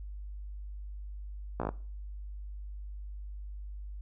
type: slowing click train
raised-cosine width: 1 ms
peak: -18 dBFS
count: 6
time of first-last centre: 1.6-1.69 s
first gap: 16 ms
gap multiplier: 1.06
effects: noise-tail reverb RT60 0.4 s tail -20 dB re dry + added 50 Hz sine -39 dBFS peak until 4.01 s